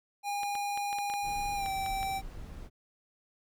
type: tone with pitch glide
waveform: square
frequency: 813 to 776.7 Hz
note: G#5 to G5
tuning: -37 to -16 cents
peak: -32 dBFS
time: 0.23-2.22 s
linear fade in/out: 50 ms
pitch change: -79 cents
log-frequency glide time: 1.54-1.69 s
type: clicks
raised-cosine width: 0.3 ms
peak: -26 dBFS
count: 10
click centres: 0.433 / 0.553 / 0.775 / 0.929 / 0.986 / 1.1 / 1.138 / 1.661 / 1.862 / 2.03 s
type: noise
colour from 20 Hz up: brown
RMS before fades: -43 dBFS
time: 1.22-2.7 s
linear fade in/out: 50 ms
effects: none